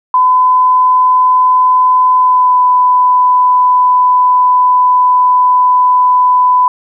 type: tone with pitch glide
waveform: sine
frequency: 1010 to 999.6 Hz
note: B5 to B5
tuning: +39 to +21 cents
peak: -5 dBFS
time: 0.14-6.68 s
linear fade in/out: 2 ms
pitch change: -18 cents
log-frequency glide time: 2.17-2.6 s
effects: none